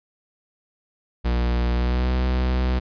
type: tone with pitch glide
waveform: 45% pulse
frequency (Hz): 60 to 62.98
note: B1 to B1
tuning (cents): -49 to +35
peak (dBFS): -19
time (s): 1.24-2.8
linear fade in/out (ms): 20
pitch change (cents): +84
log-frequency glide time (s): 1.75-2.09
effects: resampled to 11025 Hz